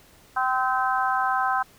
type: harmonic tone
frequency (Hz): 257.8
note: C4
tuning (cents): -26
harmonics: 3 / 4 / 5 / 6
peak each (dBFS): -25 / -26 / -27 / -28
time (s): 0.36-1.63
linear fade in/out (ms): 10
effects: pink hiss -54 dBFS RMS until 1.78 s